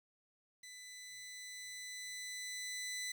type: tone with level ramp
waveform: 15% pulse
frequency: 2000 Hz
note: B6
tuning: 21 cents sharp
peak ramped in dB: -45 to -33 dBFS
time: 0.63-3.12 s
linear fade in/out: 5 ms
effects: 11-bit